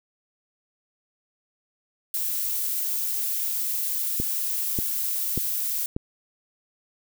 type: noise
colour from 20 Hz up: violet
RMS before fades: -27 dBFS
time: 2.14-5.86 s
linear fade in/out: 2 ms
type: click train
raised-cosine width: 3 ms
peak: -14 dBFS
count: 4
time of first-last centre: 4.2-5.965 s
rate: 1.7 Hz
effects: none